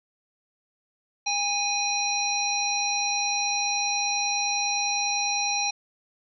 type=harmonic tone with a mistuned harmonic; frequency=813 Hz; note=G#5; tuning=37 cents flat; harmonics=1 / 3 / 5 / 7; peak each=-29 / -29 / -29 / -29 dBFS; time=1.26-5.71 s; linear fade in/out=10 ms; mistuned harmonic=3; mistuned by=+28 cents; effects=none